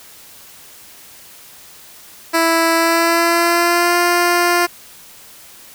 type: tone with pitch glide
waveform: 10% pulse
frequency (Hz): 330 to 349.6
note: E4 to F4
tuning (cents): +2 to +2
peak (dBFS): -4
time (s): 2.33-4.67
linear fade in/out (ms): 20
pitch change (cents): +100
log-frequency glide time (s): 2.75-3.97
effects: white hiss -41 dBFS RMS until 5.74 s